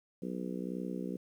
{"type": "harmonic tone", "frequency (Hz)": 62, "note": "B1", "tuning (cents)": 7, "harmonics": [3, 4, 5, 6, 7, 8], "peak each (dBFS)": [-39, -41, -43, -45, -46, -47], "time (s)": [0.22, 1.17], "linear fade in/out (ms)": 5, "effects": ["11-bit"]}